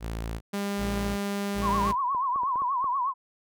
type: tone bursts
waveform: sawtooth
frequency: 56 Hz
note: A1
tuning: 31 cents sharp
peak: -27 dBFS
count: 3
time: 0-1.95 s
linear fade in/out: 50 ms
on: 410 ms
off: 360 ms
type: tone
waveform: sawtooth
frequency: 201 Hz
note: G3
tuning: 44 cents sharp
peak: -24 dBFS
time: 0.53-1.92 s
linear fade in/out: 10 ms
type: tone with vibrato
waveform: sine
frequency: 1040 Hz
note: C6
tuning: 11 cents flat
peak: -24 dBFS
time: 1.61-3.14 s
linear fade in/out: 50 ms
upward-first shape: triangle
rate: 8.3 Hz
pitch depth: 160 cents each way
type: clicks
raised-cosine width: 1 ms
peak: -27 dBFS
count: 6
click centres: 2.148 / 2.36 / 2.434 / 2.558 / 2.62 / 2.843 s
effects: none